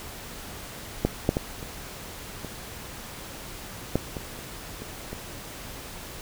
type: clicks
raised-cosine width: 2 ms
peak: -7 / -6 / -11 / -24 / -21 / -8 / -19 / -25 / -24 / -20 dBFS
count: 10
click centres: 1.05 / 1.291 / 1.369 / 1.628 / 2.447 / 3.956 / 4.168 / 4.39 / 4.82 / 5.13 s
effects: pink hiss -40 dBFS RMS until 6.21 s